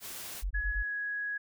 white noise, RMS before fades -42 dBFS, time 0-0.44 s, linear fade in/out 50 ms
sine tone bursts, 46.25 Hz, F#1, in tune, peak -29 dBFS, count 4, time 0.42-0.832 s, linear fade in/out 20 ms, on 88 ms, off 20 ms
sine tone with pitch glide, 1682 to 1666.5 Hz, G#6 to G#6, +22 to +5 cents, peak -32 dBFS, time 0.54-1.38 s, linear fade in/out 10 ms, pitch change -17 cents, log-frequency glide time 0.77-0.93 s
effects none

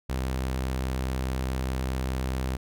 sawtooth tone, 64.8 Hz, C2, 16 cents flat, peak -23 dBFS, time 0.09-2.57 s, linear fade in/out 10 ms, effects none

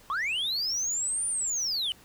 sine linear two-way sweep, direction up then down, 1046.5 to 9397 to 2899 Hz, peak -24 dBFS, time 0.1-1.92 s, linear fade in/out 0 ms, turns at 1.27 s, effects tanh soft clip ceiling -26 dBFS + pink hiss -55 dBFS RMS until 2.04 s

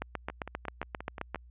two click trains, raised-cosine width 0.5 ms, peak -24 / -18 dBFS, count 7 / 11, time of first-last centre 0.3-1.358 / 0.02-1.346 s, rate 5.67 / 7.54 Hz, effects added 60 Hz sine -51 dBFS peak until 1.5 s + resampled to 8000 Hz

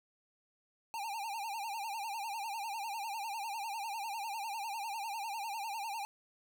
square tone with vibrato, 853 Hz, G#5, 46 cents sharp, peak -38 dBFS, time 0.94-6.05 s, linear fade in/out 0 ms, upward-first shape sine, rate 10 Hz, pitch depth 150 cents each way, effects none

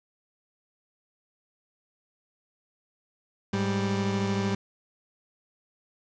30% pulse tone pair together, 104.7 / 196.4 Hz, G#2 / G3, +15 / +4 cents, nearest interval major seventh, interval 1089 cents, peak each -27 / -24 dBFS, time 3.53-4.55 s, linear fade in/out 5 ms, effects resampled to 16000 Hz + 8-bit

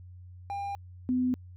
triangle / sine tone pair in turn, 801 / 252.3 Hz, G5 / B3, +37 / +37 cents, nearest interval octave + minor sixth, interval 2000 cents, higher first, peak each -30 / -24 dBFS, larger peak second, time 0.5-0.75 / 1.09-1.34 s, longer neither, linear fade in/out 0 ms, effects added 90 Hz sine -45 dBFS peak until 1.56 s

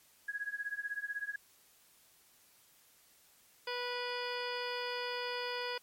sine tone with tremolo, 1661.2 Hz, G#6, in tune, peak -32 dBFS, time 0.28-1.36 s, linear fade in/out 5 ms, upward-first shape triangle, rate 16 Hz, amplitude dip 100%
harmonic tone, 490.3 Hz, B4, 13 cents flat, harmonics 1 / 2 / 3 / 4 / 5 / 6 / 7 / 9 / 10, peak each -40 / -42 / -44 / -46 / -46 / -47 / -48 / -50 / -46 dBFS, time 3.67-5.78 s, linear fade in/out 5 ms
effects white hiss -65 dBFS RMS until 5.82 s + MP3 64 kbps

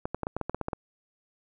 clicks, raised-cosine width 1 ms, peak -16 dBFS, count 11, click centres 0.055 / 0.146 / 0.233 / 0.269 / 0.366 / 0.413 / 0.496 / 0.546 / 0.613 / 0.684 / 0.732 s, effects none

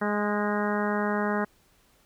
harmonic tone with a mistuned harmonic, 207.7 Hz, G#3, in tune, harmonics 1 / 2 / 3 / 4 / 5 / 6 / 7 / 8 / 9, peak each -28 / -31 / -33 / -34 / -35 / -36 / -36 / -37 / -38 dBFS, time 0.01-1.45 s, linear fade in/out 10 ms, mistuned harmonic 8, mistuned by -27 cents, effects pink hiss -63 dBFS RMS until 2.05 s

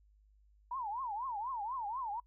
sine tone with vibrato, 932.3 Hz, A#5, in tune, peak -36 dBFS, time 0.71-2.2 s, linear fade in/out 5 ms, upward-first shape triangle, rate 4.1 Hz, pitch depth 290 cents each way, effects noise-tail reverb RT60 0.1 s tail -26 dB re dry + added 51 Hz sine -63 dBFS peak until 2.26 s

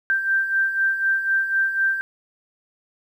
sine beating tone pair, 1568 / 1572 Hz, G6 / G6, 0 / +4 cents, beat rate 4 Hz, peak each -26 / -19 dBFS, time 0.1-2.01 s, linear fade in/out 0 ms, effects 9-bit

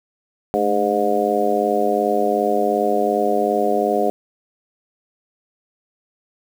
harmonic tone with a mistuned harmonic, 102.7 Hz, G#2, 19 cents flat, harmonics 2 / 3 / 4 / 5 / 6 / 7, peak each -26 / -26 / -21 / -23 / -23 / -21 dBFS, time 0.54-4.1 s, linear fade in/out 0 ms, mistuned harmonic 2, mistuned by +70 cents, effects 7-bit

